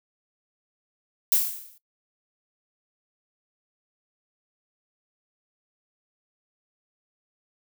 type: noise with exponential decay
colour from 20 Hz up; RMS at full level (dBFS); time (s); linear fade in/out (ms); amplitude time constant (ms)
violet; -17; 1.32-1.78; 1; 99
effects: noise-tail reverb RT60 0.1 s tail -18 dB re dry